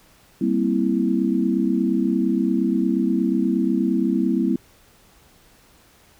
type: chord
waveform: sine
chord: C dominant seventh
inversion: second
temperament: equal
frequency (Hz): 196 / 233.1 / 261.6 / 329.6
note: G3 / Bb3 / C4 / E4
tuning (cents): 0 / 0 / 0 / 0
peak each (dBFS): -23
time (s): 0.41-4.56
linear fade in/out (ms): 5
effects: pink hiss -54 dBFS RMS until 6.19 s